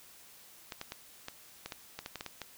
clicks, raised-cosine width 0.2 ms, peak -22 dBFS, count 12, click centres 0.722 / 0.814 / 0.921 / 1.284 / 1.66 / 1.722 / 1.99 / 2.061 / 2.157 / 2.209 / 2.263 / 2.417 s, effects white hiss -56 dBFS RMS until 2.57 s

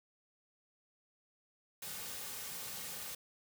white noise with comb filter, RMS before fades -44 dBFS, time 1.82-3.15 s, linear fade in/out 5 ms, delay 3 ms, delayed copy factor -0.55, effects none

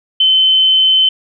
sine tone, 3064 Hz, G7, 40 cents flat, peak -7 dBFS, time 0.2-1.09 s, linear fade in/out 5 ms, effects none

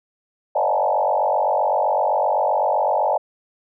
sine tone with frequency modulation, 729 Hz, F#5, 26 cents flat, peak -16 dBFS, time 0.55-3.18 s, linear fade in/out 10 ms, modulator 47.8 Hz, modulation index 3.8, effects none

